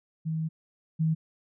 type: tone pair in turn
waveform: sine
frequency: 159.6 / 159.6 Hz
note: D#3 / D#3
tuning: +44 / +44 cents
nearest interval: unison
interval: 0 cents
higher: neither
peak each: -27 / -22 dBFS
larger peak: second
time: 0.25-0.49 / 0.99-1.15 s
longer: first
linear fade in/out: 20 ms
effects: none